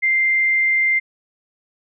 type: tone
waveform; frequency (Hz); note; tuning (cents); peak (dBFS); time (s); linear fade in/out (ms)
sine; 2093; C7; 0; -14; 0.02-1; 20
effects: none